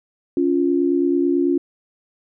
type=tone pair together; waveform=sine; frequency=280.1 / 349.2 Hz; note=C#4 / F4; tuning=+18 / 0 cents; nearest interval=major third; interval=382 cents; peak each=-18 dBFS; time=0.37-1.58 s; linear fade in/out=2 ms; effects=none